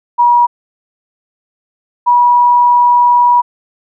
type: tone pair in turn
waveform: sine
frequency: 961 / 969.4 Hz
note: B5 / B5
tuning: -48 / -32 cents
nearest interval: unison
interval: 16 cents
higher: second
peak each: -5 dBFS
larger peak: neither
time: 0.18-0.47 / 2.06-3.42 s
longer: second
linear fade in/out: 20 ms
effects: none